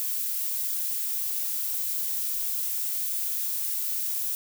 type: noise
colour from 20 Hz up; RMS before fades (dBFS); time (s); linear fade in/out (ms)
violet; -29; 0-4.35; 0
effects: none